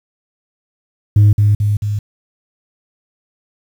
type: tone with echo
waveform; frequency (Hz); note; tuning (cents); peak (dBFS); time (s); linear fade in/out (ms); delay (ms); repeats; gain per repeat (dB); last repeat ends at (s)
sine; 103.83; G#2; 0; -3; 1.16-1.33; 5; 220; 3; -4; 1.99
effects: tanh soft clip ceiling -4 dBFS + 7-bit